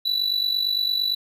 triangle tone with amplitude modulation, 3956 Hz, B7, 2 cents sharp, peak -16 dBFS, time 0.05-1.15 s, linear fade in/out 10 ms, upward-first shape sine, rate 48.8 Hz, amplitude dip 70%, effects none

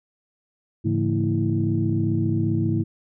sine tone cluster, 106 / 141.1 / 168.6 / 226.4 / 326.8 Hz, G#2 / C#3 / E3 / A3 / E4, +36 / +31 / +39 / +50 / -15 cents, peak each -23 / -26 / -28 / -27 / -25 dBFS, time 0.84-2.84 s, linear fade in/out 20 ms, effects tanh soft clip ceiling -9 dBFS

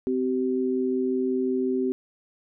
sine tone pair together, 257.9 / 383.5 Hz, C4 / G4, -25 / -38 cents, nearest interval perfect fifth, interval 687 cents, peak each -25 dBFS, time 0.07-1.92 s, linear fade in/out 0 ms, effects none

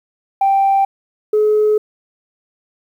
sine tone pair in turn, 784 / 425.5 Hz, G5 / G#4, 0 / +42 cents, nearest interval major seventh, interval 1058 cents, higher first, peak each -9 dBFS, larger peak neither, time 0.41-0.85 / 1.33-1.78 s, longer second, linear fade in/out 5 ms, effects tanh soft clip ceiling -7 dBFS + 8-bit

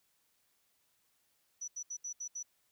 sine tone bursts at uneven times, 5920 Hz, F#8, in tune, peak -38 dBFS, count 6, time 1.61-1.68 / 1.76-1.83 / 1.9-1.97 / 2.04-2.13 / 2.2-2.28 / 2.35-2.43 s, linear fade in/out 10 ms, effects white hiss -75 dBFS RMS until 2.71 s

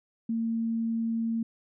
sine tone, 227.7 Hz, A#3, 40 cents flat, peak -26 dBFS, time 0.29-1.43 s, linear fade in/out 5 ms, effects none

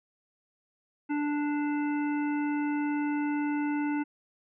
harmonic tone, 293.7 Hz, D4, in tune, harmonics 1 / 3 / 5 / 7 / 9, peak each -27 / -37 / -41 / -44 / -46 dBFS, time 1.09-4.04 s, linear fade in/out 20 ms, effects none

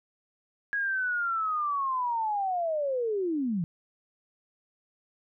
sine linear sweep, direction down, 1661.2 to 158.4 Hz, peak -26 dBFS, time 0.73-3.64 s, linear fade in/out 0 ms, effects none

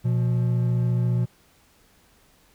triangle tone pair together, 121.6 / 176.2 Hz, B2 / F3, -26 / +16 cents, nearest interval tritone, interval 642 cents, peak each -18 / -26 dBFS, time 0.04-1.26 s, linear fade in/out 20 ms, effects pink hiss -59 dBFS RMS until 2.54 s

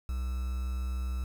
triangle tone with quantisation, 63.5 Hz, B1, 49 cents sharp, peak -28 dBFS, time 0.09-1.24 s, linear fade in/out 0 ms, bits 8, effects none

